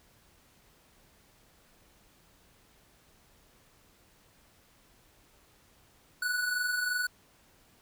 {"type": "tone pair together", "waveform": "square", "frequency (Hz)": [1457.1, 1480], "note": ["F#6", "F#6"], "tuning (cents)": [-27, 0], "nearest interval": "unison", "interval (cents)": 27, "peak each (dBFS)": [-38, -30], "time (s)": [6.22, 7.07], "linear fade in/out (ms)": 5, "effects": ["pink hiss -63 dBFS RMS until 7.81 s"]}